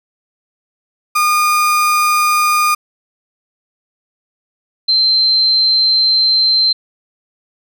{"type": "tone pair in turn", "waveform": ["35% pulse", "sine"], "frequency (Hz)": [1218, 4116], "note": ["D#6", "C8"], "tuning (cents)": [-37, -29], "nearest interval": "octave + major sixth", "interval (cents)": 2108, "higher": "second", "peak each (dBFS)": -9, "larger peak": "neither", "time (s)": [[1.15, 2.75], [4.88, 6.73]], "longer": "second", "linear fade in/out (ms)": 10, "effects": []}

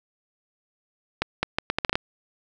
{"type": "accelerating click train", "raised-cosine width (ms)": 0.3, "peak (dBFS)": -6, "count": 9, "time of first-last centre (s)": [1.22, 1.955], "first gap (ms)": 210, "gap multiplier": 0.74, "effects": []}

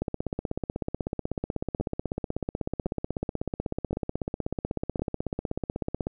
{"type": "two click trains", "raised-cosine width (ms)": 2, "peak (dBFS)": [-15, -18], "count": [99, 4], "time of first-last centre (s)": [[0.02, 6.069], [1.8, 4.995]], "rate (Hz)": [16.2, 0.939], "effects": []}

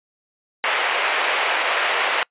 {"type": "band-pass noise", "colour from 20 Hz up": "white", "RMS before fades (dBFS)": -21, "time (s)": [0.64, 2.23], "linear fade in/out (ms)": 0, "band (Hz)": [470, 2800], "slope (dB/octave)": 24, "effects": ["noise-tail reverb RT60 0.1 s tail -26 dB re dry", "resampled to 8000 Hz"]}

